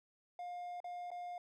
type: tone with dropouts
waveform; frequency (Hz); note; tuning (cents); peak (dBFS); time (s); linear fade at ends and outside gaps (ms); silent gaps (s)
triangle; 709; F5; +26; -40; 0.39-1.38; 2; 0.803-0.843 / 1.105-1.115
effects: none